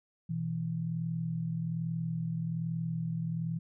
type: tone pair together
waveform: sine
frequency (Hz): 123.47 / 164.68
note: B2 / E3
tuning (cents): 0 / -1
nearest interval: perfect fourth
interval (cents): 499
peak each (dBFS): -37 / -32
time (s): 0.29-3.59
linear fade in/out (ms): 10
effects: none